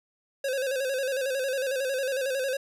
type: tone with vibrato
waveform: square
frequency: 531 Hz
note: C5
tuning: 25 cents sharp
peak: -27 dBFS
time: 0.44-2.57 s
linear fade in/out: 5 ms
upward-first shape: square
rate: 11 Hz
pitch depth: 63 cents each way
effects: resampled to 32000 Hz